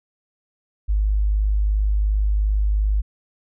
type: tone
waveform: sine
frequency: 51.4 Hz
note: G#1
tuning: 17 cents flat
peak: -16 dBFS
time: 0.88-3.02 s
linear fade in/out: 20 ms
effects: none